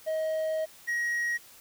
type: tone pair in turn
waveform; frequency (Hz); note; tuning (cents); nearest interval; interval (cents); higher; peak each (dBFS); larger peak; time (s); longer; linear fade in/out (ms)
triangle; 632 / 1893.9; D#5 / A#6; +27 / +27; octave + perfect fifth; 1900; second; -25; neither; 0.06-0.66 / 0.87-1.38; first; 20
effects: white hiss -53 dBFS RMS until 1.6 s